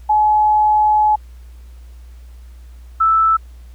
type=tone pair in turn; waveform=sine; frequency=850 / 1317.9 Hz; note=G#5 / E6; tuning=+40 / -1 cents; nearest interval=minor sixth; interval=759 cents; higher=second; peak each=-10 dBFS; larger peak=neither; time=0.09-1.16 / 3-3.37 s; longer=first; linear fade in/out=10 ms; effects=added 60 Hz sine -35 dBFS peak until 3.74 s + pink hiss -55 dBFS RMS until 3.74 s